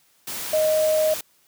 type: tone in noise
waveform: sine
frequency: 622.3 Hz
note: D#5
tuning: in tune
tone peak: -17 dBFS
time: 0.53-1.14 s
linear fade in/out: 5 ms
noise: white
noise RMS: -31 dBFS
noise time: 0.27-1.21 s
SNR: +11 dB
effects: white hiss -61 dBFS RMS until 1.47 s + high-pass 60 Hz 12 dB/octave